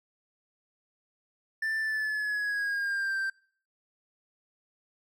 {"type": "tone with pitch glide", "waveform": "triangle", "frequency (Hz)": [1772, 1569.6], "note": ["A6", "G6"], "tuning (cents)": [12, 2], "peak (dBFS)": -26, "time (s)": [1.62, 3.3], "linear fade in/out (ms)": 5, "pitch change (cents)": -210, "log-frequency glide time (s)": [1.79, 3.17], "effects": ["noise-tail reverb RT60 0.5 s tail -24 dB re dry"]}